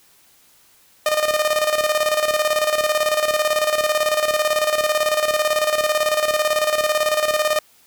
sawtooth tone with tremolo, 610 Hz, D#5, 34 cents flat, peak -11 dBFS, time 1.06-7.59 s, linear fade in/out 2 ms, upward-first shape square, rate 18 Hz, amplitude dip 60%, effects white hiss -54 dBFS RMS until 7.86 s

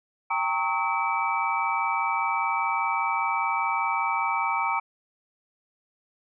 sine tone cluster, 791 / 916 / 1104 / 1282 / 2304 Hz, G5 / A#5 / C#6 / E6 / D7, +15 / -31 / -7 / -49 / -34 cents, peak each -31 / -27 / -31 / -30 / -30 dBFS, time 0.3-4.8 s, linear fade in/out 10 ms, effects none

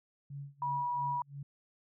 sine tone with tremolo, 140.9 Hz, C#3, 29 cents sharp, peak -39 dBFS, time 0.3-1.43 s, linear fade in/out 5 ms, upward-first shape sine, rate 2.9 Hz, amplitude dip 95%
sine tone, 970 Hz, B5, 31 cents flat, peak -31 dBFS, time 0.62-1.22 s, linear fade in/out 2 ms
effects none

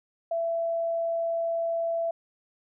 sine tone, 668 Hz, E5, 23 cents sharp, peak -25 dBFS, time 0.31-2.11 s, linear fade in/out 5 ms, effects none

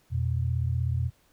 sine tone pair together, 86.1 / 122.45 Hz, F2 / B2, -24 / -14 cents, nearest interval tritone, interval 610 cents, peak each -27 dBFS, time 0.1-1.11 s, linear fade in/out 50 ms, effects pink hiss -65 dBFS RMS until 1.32 s

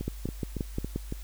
two click trains, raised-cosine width 3 ms, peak -17 / -20 dBFS, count 6 / 5, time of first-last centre 0.08-0.96 / 0.01-1.124 s, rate 5.68 / 3.59 Hz, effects added 50 Hz sine -38 dBFS peak until 1.23 s + white hiss -52 dBFS RMS until 1.23 s

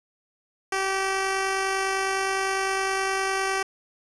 10% pulse tone with amplitude modulation, 385.8 Hz, G4, 28 cents flat, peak -14 dBFS, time 0.72-3.63 s, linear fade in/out 5 ms, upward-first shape sine, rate 49.8 Hz, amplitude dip 25%, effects resampled to 22050 Hz + 7-bit

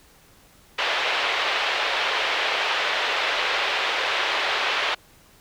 white band-pass noise, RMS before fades -24 dBFS, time 0.78-4.95 s, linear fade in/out 10 ms, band 450 to 3400 Hz, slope 24 dB/octave, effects pink hiss -54 dBFS RMS until 5.4 s

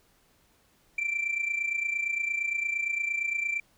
sine tone with amplitude modulation, 2349 Hz, D7, in tune, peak -22 dBFS, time 0.98-3.6 s, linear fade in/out 5 ms, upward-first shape sine, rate 28.7 Hz, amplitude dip 75%, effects tanh soft clip ceiling -23 dBFS + pink hiss -65 dBFS RMS until 3.77 s

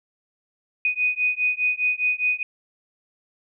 sine beating tone pair, 2486 / 2490.9 Hz, D#7 / D#7, -2 / +1 cents, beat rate 4.9 Hz, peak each -23 dBFS, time 0.85-2.43 s, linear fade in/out 2 ms, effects none

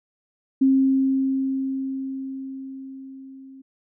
sine tone with level ramp, 267.2 Hz, C4, 36 cents sharp, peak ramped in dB -13 to -41 dBFS, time 0.61-3.62 s, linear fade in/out 10 ms, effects none

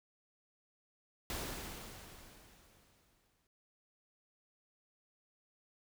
pink noise with exponential decay, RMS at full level -39 dBFS, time 1.3-3.47 s, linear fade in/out 1 ms, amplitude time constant 470 ms, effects none

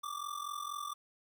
square ring-modulated tone, 1174.7 Hz, D6, in tune, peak -36 dBFS, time 0.03-0.94 s, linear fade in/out 10 ms, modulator 22.1 Hz, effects 12-bit

